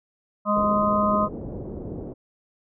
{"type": "harmonic tone", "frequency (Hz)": 207.7, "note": "G#3", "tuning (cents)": 0, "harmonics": [1, 3, 5, 6], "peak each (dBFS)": [-24, -24, -24, -24], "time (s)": [0.45, 1.29], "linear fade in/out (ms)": 50}
{"type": "low-pass noise", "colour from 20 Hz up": "white", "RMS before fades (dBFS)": -34, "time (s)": [0.55, 2.14], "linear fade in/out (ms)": 20, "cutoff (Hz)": 460, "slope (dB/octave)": 24}
{"effects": []}